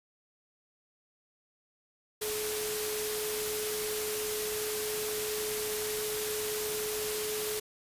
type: tone in noise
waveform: sine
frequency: 426.2 Hz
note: G#4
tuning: 45 cents sharp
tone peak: -34 dBFS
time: 2.21-7.6 s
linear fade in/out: 10 ms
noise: white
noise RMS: -35 dBFS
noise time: 2.21-7.6 s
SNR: -2 dB
effects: resampled to 32000 Hz